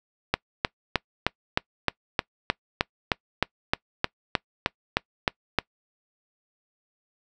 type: click train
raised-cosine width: 0.3 ms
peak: -4 dBFS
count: 18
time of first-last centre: 0.34-5.587 s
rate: 3.24 Hz
effects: noise-tail reverb RT60 0.1 s tail -24 dB re dry